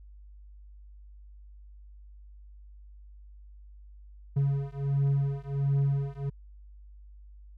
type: beating tone pair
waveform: triangle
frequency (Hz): 138.59 / 139.99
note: C#3 / C#3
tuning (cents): 0 / +17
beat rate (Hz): 1.4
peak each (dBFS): -26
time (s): 4.36-6.3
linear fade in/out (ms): 10
effects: added 50 Hz sine -47 dBFS peak until 7.57 s